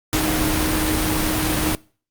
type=tone in noise; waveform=sine; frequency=311.1 Hz; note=D#4; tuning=in tune; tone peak=-23 dBFS; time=0.13-1.75 s; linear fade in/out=0 ms; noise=pink; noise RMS=-21 dBFS; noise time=0.13-1.75 s; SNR=-5 dB; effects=noise-tail reverb RT60 0.4 s tail -23 dB re dry + Opus 48 kbps